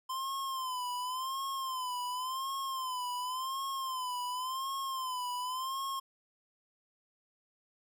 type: tone with vibrato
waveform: square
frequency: 1034 Hz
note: C6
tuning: 21 cents flat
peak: -35 dBFS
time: 0.09-6 s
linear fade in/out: 10 ms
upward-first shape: sine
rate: 0.91 Hz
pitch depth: 84 cents each way
effects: none